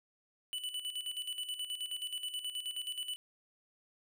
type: tone with tremolo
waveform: square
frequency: 2978 Hz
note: F#7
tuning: 11 cents sharp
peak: -36 dBFS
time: 0.53-3.16 s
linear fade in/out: 0 ms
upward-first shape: square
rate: 9.4 Hz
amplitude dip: 65%
effects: none